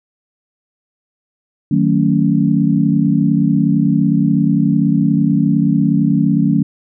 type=chord; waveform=sine; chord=D# half-diminished seventh; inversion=none; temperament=just; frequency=155.56 / 186.68 / 224 / 280 Hz; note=D#3 / F#3 / A3 / C#4; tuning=0 / +16 / +31 / +18 cents; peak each=-16 dBFS; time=1.71-6.63 s; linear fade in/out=5 ms; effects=none